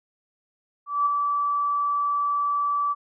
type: tone with ADSR envelope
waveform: sine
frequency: 1156 Hz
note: D6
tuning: 28 cents flat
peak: -17 dBFS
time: 0.86-2.95 s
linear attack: 200 ms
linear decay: 13 ms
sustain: -4 dB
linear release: 34 ms
effects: none